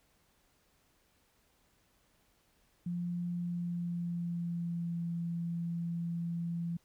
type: tone with pitch glide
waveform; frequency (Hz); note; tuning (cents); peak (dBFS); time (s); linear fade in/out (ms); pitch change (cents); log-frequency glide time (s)
sine; 174.61 to 169.64; F3 to E3; 0 to +50; -33; 2.86-6.77; 5; -50; 3.3-5.06
effects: pink hiss -71 dBFS RMS until 6.84 s